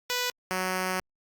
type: tone pair in turn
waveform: 5% pulse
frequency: 493.9 / 185.51 Hz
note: B4 / F#3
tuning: 0 / +5 cents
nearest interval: octave + perfect fourth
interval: 1695 cents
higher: first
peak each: -15 / -16 dBFS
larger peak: first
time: 0.1-0.3 / 0.51-1 s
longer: second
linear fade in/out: 0 ms
effects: Opus 48 kbps